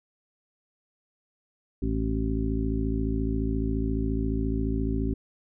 harmonic tone, 54.4 Hz, A1, 19 cents flat, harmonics 1 / 2 / 3 / 4 / 5 / 7, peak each -28 / -32 / -38 / -33 / -30 / -35 dBFS, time 1.82-5.14 s, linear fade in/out 5 ms, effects none

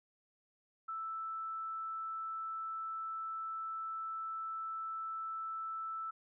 sine tone, 1320 Hz, E6, 2 cents sharp, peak -38 dBFS, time 0.88-6.11 s, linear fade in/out 10 ms, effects none

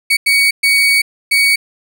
35% pulse tone bursts at uneven times, 2246 Hz, C#7, 22 cents sharp, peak -7 dBFS, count 4, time 0.1-0.17 / 0.26-0.51 / 0.63-1.02 / 1.31-1.56 s, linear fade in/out 10 ms, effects none

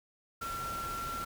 sine tone in noise, 1361 Hz, F6, 45 cents flat, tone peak -36 dBFS, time 0.41-1.25 s, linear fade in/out 10 ms, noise pink, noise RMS -43 dBFS, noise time 0.41-1.25 s, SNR +4 dB, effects none

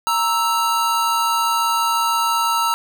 square tone pair together, 930.6 / 1316 Hz, A#5 / E6, -3 / -3 cents, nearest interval tritone, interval 600 cents, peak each -20 dBFS, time 0.07-2.74 s, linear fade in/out 0 ms, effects none

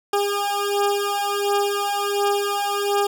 20% pulse beating tone pair, 404.6 / 406 Hz, G#4 / G#4, -45 / -39 cents, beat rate 1.4 Hz, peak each -18 dBFS, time 0.13-3.07 s, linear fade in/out 5 ms, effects none

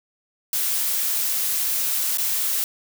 blue noise with dropouts, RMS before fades -23 dBFS, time 0.53-2.64 s, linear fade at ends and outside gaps 1 ms, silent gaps 2.173-2.183 s, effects none

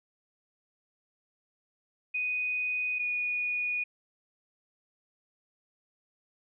sine tone pair in turn, 2489 / 2460 Hz, D#7 / D#7, 0 / -20 cents, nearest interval unison, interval 20 cents, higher first, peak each -28 dBFS, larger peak neither, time 2.14-2.99 / 2.99-3.84 s, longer neither, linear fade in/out 10 ms, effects none

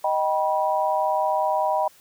sine chord, Eb augmented, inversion none, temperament just, 622.3 / 777.8 / 972.3 Hz, Eb5 / G5 / B5, 0 / -14 / -27 cents, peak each -24 dBFS, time 0.04-1.88 s, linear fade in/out 5 ms, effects white hiss -54 dBFS RMS until 2 s

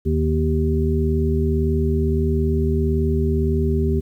harmonic tone with a mistuned harmonic, 77.78 Hz, D#2, in tune, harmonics 1 / 2 / 3 / 5, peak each -19 / -24 / -24 / -23 dBFS, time 0.05-4.01 s, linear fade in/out 20 ms, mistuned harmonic 3, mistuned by +28 cents, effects 9-bit

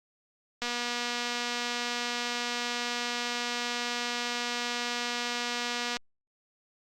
click train, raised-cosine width 0.2 ms, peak -15 dBFS, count 1290, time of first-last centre 0.62-5.969 s, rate 241 Hz, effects Opus 48 kbps

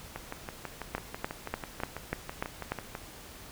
two click trains, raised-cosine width 0.5 ms, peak -15 / -21 dBFS, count 7 / 18, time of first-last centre 0.95-2.72 / 0.16-2.951 s, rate 3.39 / 6.09 Hz, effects pink hiss -48 dBFS RMS until 3.51 s

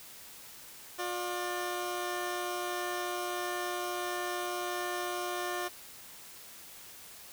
15% pulse tone pair together, 356.7 / 595 Hz, F4 / D5, +37 / +22 cents, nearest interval major sixth, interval 885 cents, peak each -28 / -33 dBFS, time 0.98-5.69 s, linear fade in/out 20 ms, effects white hiss -50 dBFS RMS until 7.32 s

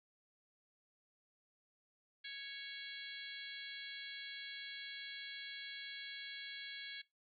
harmonic tone with a mistuned harmonic, 554.4 Hz, C#5, in tune, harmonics 3 / 4 / 5 / 6 / 7 / 8, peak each -51 / -51 / -58 / -50 / -53 / -58 dBFS, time 2.24-7.02 s, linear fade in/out 10 ms, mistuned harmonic 7, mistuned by +64 cents, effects noise-tail reverb RT60 0.2 s tail -21 dB re dry + AAC 48 kbps

